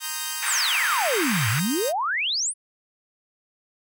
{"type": "chord", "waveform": "5% pulse", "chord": "C minor seventh", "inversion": "third", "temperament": "equal", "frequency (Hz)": [932.3, 1046.5, 1244.5, 1568], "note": ["Bb5", "C6", "Eb6", "G6"], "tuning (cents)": [0, 0, 0, 0], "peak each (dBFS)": [-21, -26, -22, -20], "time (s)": [0, 1.93], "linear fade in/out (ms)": 50}
{"type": "band-pass noise", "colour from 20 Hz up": "white", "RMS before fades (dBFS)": -28, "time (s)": [0.42, 1.6], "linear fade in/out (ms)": 10, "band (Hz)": [1100, 2400], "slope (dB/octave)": 24}
{"type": "exponential two-way sweep", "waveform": "sine", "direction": "down then up", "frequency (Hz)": [10060, 101.3, 10060], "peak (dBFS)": -22, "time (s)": [0.45, 2.54], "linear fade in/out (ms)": 50, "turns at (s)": 1.49}
{"effects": []}